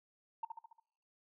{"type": "tone with echo", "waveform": "sine", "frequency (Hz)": 909, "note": "A#5", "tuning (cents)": -44, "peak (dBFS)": -34, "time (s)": [0.43, 0.45], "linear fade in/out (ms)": 5, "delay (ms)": 70, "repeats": 5, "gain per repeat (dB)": -5, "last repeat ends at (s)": 0.8, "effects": ["noise-tail reverb RT60 0.7 s tail -22 dB re dry", "tanh soft clip ceiling -30 dBFS"]}